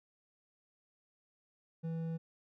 triangle tone with hard clipping, 163.9 Hz, E3, 10 cents flat, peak -37 dBFS, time 1.83-2.18 s, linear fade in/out 20 ms, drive 10 dB, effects none

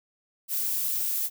violet noise, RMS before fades -28 dBFS, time 0.48-1.3 s, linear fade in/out 50 ms, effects none

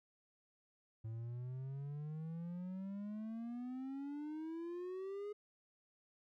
triangle exponential sweep, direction up, 110 to 419.4 Hz, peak -40 dBFS, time 1.04-5.33 s, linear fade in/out 10 ms, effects none

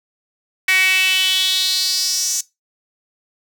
sawtooth tone with high-pass filter sweep, 375.5 Hz, F#4, 26 cents sharp, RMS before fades -17 dBFS, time 0.68-2.41 s, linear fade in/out 5 ms, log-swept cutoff 2100 to 6400 Hz, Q 5.2, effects noise-tail reverb RT60 0.2 s tail -20 dB re dry

